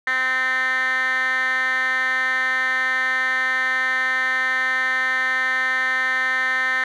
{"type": "tone with band-pass filter", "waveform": "10% pulse", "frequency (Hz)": 258.8, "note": "C4", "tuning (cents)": -19, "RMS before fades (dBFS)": -21, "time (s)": [0.07, 6.84], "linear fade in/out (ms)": 2, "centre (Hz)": 1900, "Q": 8.5, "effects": []}